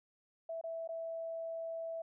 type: tone with dropouts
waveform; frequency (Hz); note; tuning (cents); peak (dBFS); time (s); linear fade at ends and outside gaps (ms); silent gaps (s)
sine; 658; E5; -3; -38; 0.49-2.02; 5; 0.613-0.638 / 0.876-0.889
effects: none